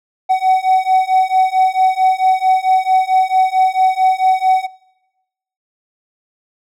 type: beating tone pair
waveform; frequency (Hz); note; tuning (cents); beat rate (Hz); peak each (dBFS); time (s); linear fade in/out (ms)
triangle; 750 / 754.5; F#5 / F#5; +23 / +34; 4.5; -12; 0.29-4.67; 20
effects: noise-tail reverb RT60 1.0 s tail -23 dB re dry